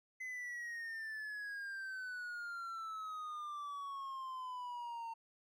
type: exponential sweep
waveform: triangle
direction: down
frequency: 2044 to 908 Hz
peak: -40 dBFS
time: 0.2-5.14 s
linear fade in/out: 10 ms
effects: none